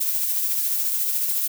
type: noise with tremolo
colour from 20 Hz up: violet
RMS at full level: -22 dBFS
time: 0-1.48 s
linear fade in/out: 10 ms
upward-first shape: sine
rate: 14 Hz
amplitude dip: 30%
effects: none